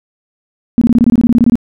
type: tone bursts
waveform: sine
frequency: 236.7 Hz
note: A#3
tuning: 27 cents sharp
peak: -4 dBFS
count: 14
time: 0.78-1.555 s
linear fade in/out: 0 ms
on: 34 ms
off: 23 ms
effects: none